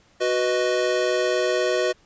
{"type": "chord", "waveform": "square", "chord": "B major", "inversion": "second", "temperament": "equal", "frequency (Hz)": [370, 493.9, 622.3], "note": ["F#4", "B4", "D#5"], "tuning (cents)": [0, 0, 0], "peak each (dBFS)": -25, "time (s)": [0.2, 1.93], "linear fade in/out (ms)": 20, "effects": ["pink hiss -58 dBFS RMS until 2.05 s", "resampled to 16000 Hz"]}